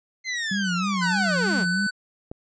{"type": "linear sweep", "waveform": "sawtooth", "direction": "down", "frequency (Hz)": [2093, 137.3], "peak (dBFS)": -22, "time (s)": [0.24, 1.66], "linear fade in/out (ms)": 50}
{"type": "tone with vibrato", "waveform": "sine", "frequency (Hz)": 187.9, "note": "F#3", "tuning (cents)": 27, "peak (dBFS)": -24, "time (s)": [0.51, 1.87], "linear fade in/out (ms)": 5, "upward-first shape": "sine", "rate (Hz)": 3.2, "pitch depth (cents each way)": 120}
{"type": "tone", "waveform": "square", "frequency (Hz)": 1500, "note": "F#6", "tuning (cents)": 23, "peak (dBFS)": -24, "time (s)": [1.01, 1.91], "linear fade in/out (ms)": 20}
{"type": "click", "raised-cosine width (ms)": 2, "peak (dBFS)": -21, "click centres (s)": 2.315}
{"effects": ["resampled to 16000 Hz"]}